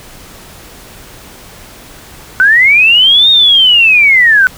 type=linear two-way sweep; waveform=sine; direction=up then down; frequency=1480 to 3729 to 1480 Hz; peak=-3 dBFS; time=2.4-4.47 s; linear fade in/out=0 ms; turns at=3.3 s; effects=pink hiss -34 dBFS RMS until 4.57 s